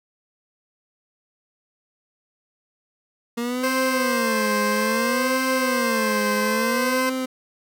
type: tone with vibrato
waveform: 30% pulse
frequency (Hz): 233.1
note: A#3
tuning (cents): 0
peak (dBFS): -21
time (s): 3.37-7.26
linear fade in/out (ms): 10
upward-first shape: sine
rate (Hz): 0.6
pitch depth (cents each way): 190
type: tone with pitch glide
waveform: 15% pulse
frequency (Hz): 523.3 to 517.3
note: C5 to C5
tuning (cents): 0 to -20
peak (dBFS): -15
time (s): 3.63-7.1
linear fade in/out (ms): 10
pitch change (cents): -20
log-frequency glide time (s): 6.07-6.4
effects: none